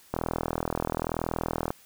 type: click train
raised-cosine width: 1 ms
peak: -13 dBFS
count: 65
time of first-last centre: 0.14-1.705 s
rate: 40.9 Hz
effects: white hiss -56 dBFS RMS until 1.85 s